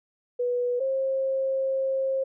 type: tone pair in turn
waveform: sine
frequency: 490 / 533.9 Hz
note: B4 / C5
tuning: -14 / +35 cents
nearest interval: minor second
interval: 149 cents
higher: second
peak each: -23 dBFS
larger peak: neither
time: 0.39-0.8 / 0.8-2.24 s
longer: second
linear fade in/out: 10 ms
effects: none